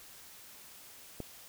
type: click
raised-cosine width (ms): 2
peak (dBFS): -25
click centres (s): 1.203
effects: white hiss -53 dBFS RMS until 1.48 s